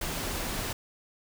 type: noise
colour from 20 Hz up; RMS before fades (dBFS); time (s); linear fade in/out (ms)
pink; -33; 0.01-0.73; 5
effects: none